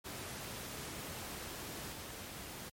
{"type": "noise with level steps", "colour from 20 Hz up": "pink", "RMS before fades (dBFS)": [-44, -46], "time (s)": [0.04, 2.7], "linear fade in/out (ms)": 20, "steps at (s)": 1.92, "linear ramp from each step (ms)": 5, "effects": ["high-pass 60 Hz 12 dB/octave", "MP3 64 kbps"]}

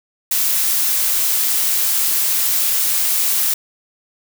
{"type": "noise", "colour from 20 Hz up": "blue", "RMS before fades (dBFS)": -17, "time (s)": [0.31, 3.54], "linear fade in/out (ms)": 5, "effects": []}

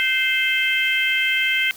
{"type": "harmonic tone with a mistuned harmonic", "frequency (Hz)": 523.3, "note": "C5", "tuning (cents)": 0, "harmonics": [3, 4, 5, 6], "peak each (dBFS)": [-25, -20, -24, -24], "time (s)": [0, 1.71], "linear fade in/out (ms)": 0, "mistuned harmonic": 3, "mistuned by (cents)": -30, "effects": ["white hiss -43 dBFS RMS until 1.76 s"]}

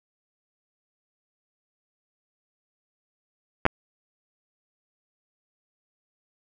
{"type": "clicks", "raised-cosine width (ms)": 0.5, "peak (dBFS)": -3, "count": 2, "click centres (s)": [3.654, 3.664], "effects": []}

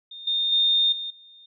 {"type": "tone with level steps", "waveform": "sine", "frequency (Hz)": 3646, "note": "A#7", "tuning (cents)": -39, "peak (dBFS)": [-37, -21, -17, -29, -47], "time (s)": [0.11, 1.46], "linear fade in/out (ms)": 5, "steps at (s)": [0.27, 0.52, 0.92, 1.1], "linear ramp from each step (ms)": 5, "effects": []}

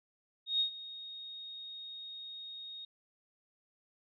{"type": "tone with ADSR envelope", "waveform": "sine", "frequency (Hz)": 3729, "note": "A#7", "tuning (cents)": 0, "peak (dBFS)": -26, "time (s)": [0.46, 2.85], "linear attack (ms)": 140, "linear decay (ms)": 100, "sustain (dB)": -17, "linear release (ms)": 4, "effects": []}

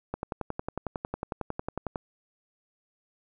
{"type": "click train", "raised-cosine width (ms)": 1, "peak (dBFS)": -17, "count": 21, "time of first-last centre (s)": [0.14, 1.958], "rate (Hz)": 11, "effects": []}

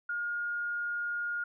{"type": "tone", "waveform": "sine", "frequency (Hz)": 1424, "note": "F6", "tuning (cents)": 33, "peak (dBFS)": -31, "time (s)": [0.09, 1.44], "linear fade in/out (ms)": 5, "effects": []}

